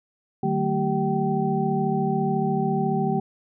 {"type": "tone cluster", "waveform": "sine", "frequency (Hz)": [151.6, 189.8, 223.9, 388.6, 771], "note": ["D#3", "F#3", "A3", "G4", "G5"], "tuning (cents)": [-45, 44, 30, -15, -29], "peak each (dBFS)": -27, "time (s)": [0.43, 3.2], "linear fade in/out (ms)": 5, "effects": []}